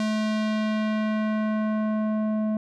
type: tone with low-pass filter sweep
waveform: square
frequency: 215.6 Hz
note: A3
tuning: 35 cents flat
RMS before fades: -25 dBFS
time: 0-2.57 s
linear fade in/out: 2 ms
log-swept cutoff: 6100 to 660 Hz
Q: 0.9
effects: none